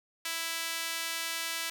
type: tone with high-pass filter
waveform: sawtooth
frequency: 330 Hz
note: E4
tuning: 2 cents sharp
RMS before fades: -35 dBFS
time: 0.25-1.7 s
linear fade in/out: 5 ms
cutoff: 2100 Hz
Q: 0.79
effects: none